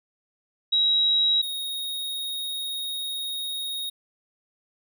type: tone pair in turn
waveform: sine / square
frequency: 3848 / 3747 Hz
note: B7 / A#7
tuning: -46 / +8 cents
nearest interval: unison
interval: 46 cents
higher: first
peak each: -18 / -29 dBFS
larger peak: first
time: 0.72-1.42 / 1.42-3.9 s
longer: second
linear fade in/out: 10 ms
effects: none